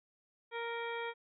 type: harmonic tone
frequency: 466.2 Hz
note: A#4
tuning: in tune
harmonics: 1 / 2 / 3 / 4 / 5 / 7 / 8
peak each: -40 / -42 / -46 / -46 / -46 / -50 / -59 dBFS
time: 0.51-1.14 s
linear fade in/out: 50 ms
effects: none